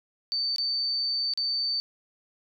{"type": "tone with dropouts", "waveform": "sine", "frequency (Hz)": 4565, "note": "D8", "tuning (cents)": -50, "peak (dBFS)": -25, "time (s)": [0.32, 1.8], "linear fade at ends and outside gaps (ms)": 0, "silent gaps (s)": [[0.561, 0.583], [1.337, 1.375]], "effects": []}